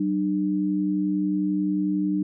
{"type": "tone pair together", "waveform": "sine", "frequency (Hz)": [190, 301.2], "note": ["F#3", "D4"], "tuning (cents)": [46, 44], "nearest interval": "minor sixth", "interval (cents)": 798, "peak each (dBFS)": [-25, -23], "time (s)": [0, 2.23], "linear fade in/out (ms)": 5, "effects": []}